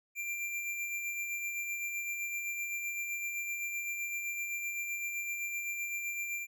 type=tone with tremolo; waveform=square; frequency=2372 Hz; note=D7; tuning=17 cents sharp; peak=-34 dBFS; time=0.15-6.47 s; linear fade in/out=50 ms; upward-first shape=sine; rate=7.8 Hz; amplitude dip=35%; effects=none